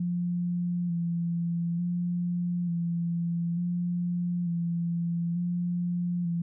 sine tone with vibrato, 172.8 Hz, F3, 18 cents flat, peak -26 dBFS, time 0-6.42 s, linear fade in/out 5 ms, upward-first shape square, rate 0.56 Hz, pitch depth 26 cents each way, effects none

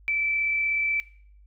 sine tone with frequency modulation, 2321 Hz, D7, 21 cents flat, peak -22 dBFS, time 0.08-1 s, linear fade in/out 0 ms, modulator 36.4 Hz, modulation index 0.42, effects noise-tail reverb RT60 0.6 s tail -20 dB re dry + added 50 Hz sine -50 dBFS peak until 1.46 s

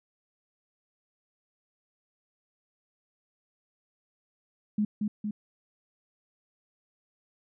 sine tone with echo, 210 Hz, G#3, 19 cents sharp, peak -23 dBFS, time 4.78-4.85 s, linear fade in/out 5 ms, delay 230 ms, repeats 2, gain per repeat -3 dB, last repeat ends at 5.31 s, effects none

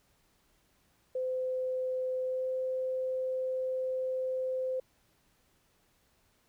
sine tone with pitch glide, 513 to 516.6 Hz, C5 to C5, -34 to -22 cents, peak -30 dBFS, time 1.15-4.8 s, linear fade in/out 5 ms, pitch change +12 cents, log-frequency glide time 2.25-2.48 s, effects pink hiss -70 dBFS RMS until 6.48 s

